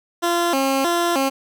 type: tone with vibrato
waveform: 15% pulse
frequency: 304.9 Hz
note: D#4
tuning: 35 cents flat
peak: -11 dBFS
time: 0.22-1.3 s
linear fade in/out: 20 ms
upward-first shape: square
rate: 1.6 Hz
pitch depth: 210 cents each way
effects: none